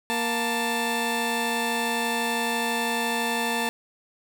15% pulse tone pair together, 234.1 / 884.4 Hz, A#3 / A5, +8 / +9 cents, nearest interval octave + major seventh, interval 2301 cents, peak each -21 / -20 dBFS, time 0.1-3.69 s, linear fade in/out 0 ms, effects none

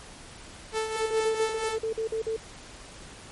sawtooth tone with tremolo, 440 Hz, A4, in tune, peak -21 dBFS, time 0.72-1.79 s, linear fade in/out 50 ms, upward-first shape triangle, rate 4.5 Hz, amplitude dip 60%
sine tone bursts, 445 Hz, A4, 20 cents sharp, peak -26 dBFS, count 10, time 0.96-2.365 s, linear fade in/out 5 ms, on 100 ms, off 45 ms
effects pink hiss -46 dBFS RMS until 3.31 s + MP3 48 kbps

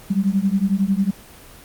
sine beating tone pair, 190 / 201 Hz, F#3 / G3, +46 / +44 cents, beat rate 11 Hz, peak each -19 dBFS, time 0.1-1.11 s, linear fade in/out 10 ms, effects pink hiss -43 dBFS RMS until 1.64 s + Opus 24 kbps

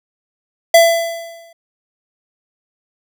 square tone with exponential decay, 670 Hz, E5, 28 cents sharp, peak -4 dBFS, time 0.74-1.53 s, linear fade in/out 5 ms, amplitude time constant 170 ms, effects none

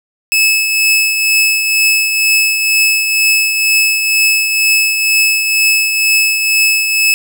sawtooth tone with tremolo, 2600 Hz, E7, 24 cents flat, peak -4 dBFS, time 0.32-7.14 s, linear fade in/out 0 ms, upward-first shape triangle, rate 2.1 Hz, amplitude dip 50%, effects none

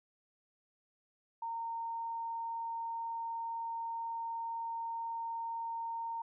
sine tone, 919 Hz, A#5, 25 cents flat, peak -36 dBFS, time 1.42-6.22 s, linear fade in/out 5 ms, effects none

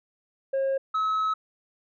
sine tone pair in turn, 540 / 1287.7 Hz, C#5 / E6, -45 / -41 cents, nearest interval octave + minor third, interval 1504 cents, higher second, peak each -20 dBFS, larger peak neither, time 0.53-0.78 / 0.94-1.34 s, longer second, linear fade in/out 10 ms, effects tanh soft clip ceiling -22 dBFS

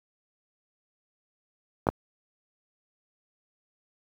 clicks, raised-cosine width 1 ms, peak -13 / -6 dBFS, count 2, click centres 1.869 / 1.888 s, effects high-pass 60 Hz 12 dB/octave + 8-bit

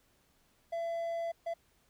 triangle tone bursts at uneven times, 672 Hz, E5, 33 cents sharp, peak -31 dBFS, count 2, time 0.72-1.32 / 1.46-1.54 s, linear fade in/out 10 ms, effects pink hiss -70 dBFS RMS until 1.89 s

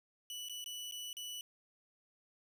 sawtooth tone with dropouts, 2960 Hz, F#7, in tune, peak -39 dBFS, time 0.3-1.41 s, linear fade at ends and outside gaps 1 ms, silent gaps 0.486-0.496 / 0.642-0.66 / 0.912-0.922 / 1.13-1.168 s, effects none

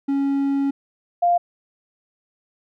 triangle / sine tone pair in turn, 277.2 / 698.5 Hz, C#4 / F5, 0 / 0 cents, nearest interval octave + major third, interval 1600 cents, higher second, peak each -16 / -14 dBFS, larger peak second, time 0.08-0.71 / 1.22-1.38 s, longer first, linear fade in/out 10 ms, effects none

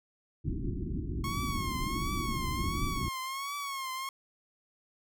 pink low-pass noise, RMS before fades -34 dBFS, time 0.44-3.09 s, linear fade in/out 10 ms, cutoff 370 Hz, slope 96 dB/octave
sawtooth tone with vibrato, 1093 Hz, C#6, 25 cents flat, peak -31 dBFS, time 1.24-4.09 s, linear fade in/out 2 ms, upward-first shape triangle, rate 1.4 Hz, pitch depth 98 cents each way
effects none

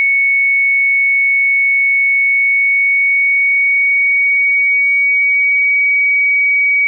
sine tone with pitch glide, 2217 to 2260 Hz, C#7 to C#7, 0 to +33 cents, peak -9 dBFS, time 0-6.87 s, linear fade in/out 0 ms, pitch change +33 cents, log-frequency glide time 2.15-5.78 s, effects none

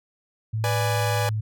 sine tone with pitch glide, 110 to 108.05 Hz, A2 to A2, 0 to -31 cents, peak -23 dBFS, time 0.53-1.41 s, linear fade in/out 10 ms, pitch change -31 cents, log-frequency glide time 0.73-1.21 s
sawtooth chord, G# diminished, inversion first, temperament equal, 493.9 / 587.3 / 830.6 Hz, B4 / D5 / G#5, 0 / 0 / 0 cents, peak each -25 / -25 / -24 dBFS, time 0.64-1.29 s, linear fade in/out 0 ms
effects none

